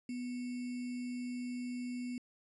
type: tone with sample-and-hold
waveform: sine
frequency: 246.6 Hz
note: B3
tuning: 2 cents flat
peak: -37 dBFS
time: 0.09-2.18 s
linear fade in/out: 2 ms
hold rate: 2450 Hz
effects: resampled to 24000 Hz